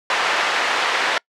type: band-pass noise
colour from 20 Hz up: white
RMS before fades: -20 dBFS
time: 0.1-1.18 s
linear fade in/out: 2 ms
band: 580 to 2200 Hz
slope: 12 dB/octave
effects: noise-tail reverb RT60 0.1 s tail -26 dB re dry + low-pass 8000 Hz 12 dB/octave